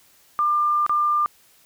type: tone with dropouts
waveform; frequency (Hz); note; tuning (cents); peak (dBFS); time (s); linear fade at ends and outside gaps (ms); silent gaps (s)
sine; 1196; D6; +31; -17; 0.39-1.26; 0; 0.864-0.895
effects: white hiss -56 dBFS RMS until 1.65 s